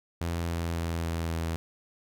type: tone with pitch steps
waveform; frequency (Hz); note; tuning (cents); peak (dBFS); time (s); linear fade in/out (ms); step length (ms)
sawtooth; 84.7 / 84.11 / 83.53 / 82.96 / 82.38; E2 / E2 / E2 / E2 / E2; +48 / +35 / +23 / +12 / -1; -25; 0.21-1.56; 0; 270
effects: none